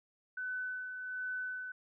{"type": "tone with tremolo", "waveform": "sine", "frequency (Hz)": 1505, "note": "F#6", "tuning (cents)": 29, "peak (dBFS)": -35, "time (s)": [0.37, 1.72], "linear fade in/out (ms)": 5, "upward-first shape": "sine", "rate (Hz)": 1.3, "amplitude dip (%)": 45, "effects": []}